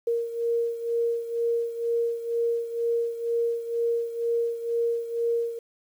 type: beating tone pair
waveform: sine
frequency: 466.2 / 468.3 Hz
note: A#4 / A#4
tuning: 0 / +8 cents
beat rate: 2.1 Hz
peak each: -25 / -30 dBFS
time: 0.07-5.59 s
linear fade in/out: 5 ms
effects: 9-bit